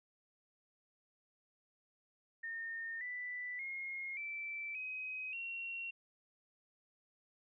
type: tone with pitch steps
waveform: sine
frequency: 1827 / 1980.9 / 2148 / 2329 / 2525 / 2737 Hz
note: A#6 / B6 / C7 / D7 / D#7 / F7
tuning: -35 / +5 / +45 / -15 / +25 / -36 cents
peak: -40 dBFS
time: 2.43-5.91 s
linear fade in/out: 10 ms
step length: 580 ms
effects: none